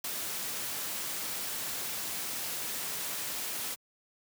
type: noise with ADSR envelope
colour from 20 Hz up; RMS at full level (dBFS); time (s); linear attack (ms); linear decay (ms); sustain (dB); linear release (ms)
white; -34; 0.04-3.76; 6; 13; -2; 31
effects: high-pass 100 Hz 12 dB/octave